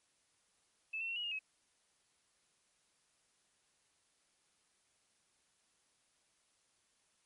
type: tone with pitch steps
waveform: sine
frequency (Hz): 2620 / 2700 / 2724 / 2905 / 2837 / 2562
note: E7 / E7 / F7 / F#7 / F7 / E7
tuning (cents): -11 / +41 / -44 / -32 / +27 / -50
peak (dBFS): -37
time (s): 0.93-1.392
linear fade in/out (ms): 10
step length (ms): 77
effects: white hiss -75 dBFS RMS until 7.25 s + MP3 48 kbps